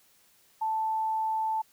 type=tone; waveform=sine; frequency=880 Hz; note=A5; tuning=in tune; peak=-26 dBFS; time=0.61-1.62 s; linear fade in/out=10 ms; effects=white hiss -63 dBFS RMS until 1.72 s